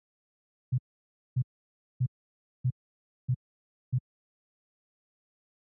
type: tone bursts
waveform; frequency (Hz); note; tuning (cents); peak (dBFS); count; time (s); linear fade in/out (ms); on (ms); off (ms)
sine; 126; B2; +35; -22; 6; 0.72-3.986; 10; 61; 580
effects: high-pass 80 Hz 12 dB/octave